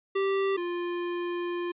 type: tone pair in turn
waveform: square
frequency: 390.6 / 349.4 Hz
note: G4 / F4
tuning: -6 / +1 cents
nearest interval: major second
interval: 193 cents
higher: first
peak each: -25 / -30 dBFS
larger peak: first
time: 0.15-0.57 / 0.57-1.72 s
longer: second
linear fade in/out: 10 ms
effects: resampled to 8000 Hz